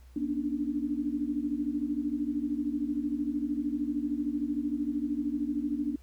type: tone cluster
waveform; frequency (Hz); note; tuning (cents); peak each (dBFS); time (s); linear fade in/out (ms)
sine; 238.8 / 285.3 / 298.4; A#3 / C#4 / D4; +42 / +50 / +28; -35 / -32 / -32; 0.16-5.96; 5
effects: added 63 Hz sine -50 dBFS peak until 6.02 s + pink hiss -65 dBFS RMS until 6.02 s